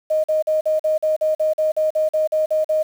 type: tone bursts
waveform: sine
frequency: 622.3 Hz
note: D#5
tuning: in tune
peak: -15 dBFS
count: 15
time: 0.1-2.83 s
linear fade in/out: 10 ms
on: 140 ms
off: 45 ms
effects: 7-bit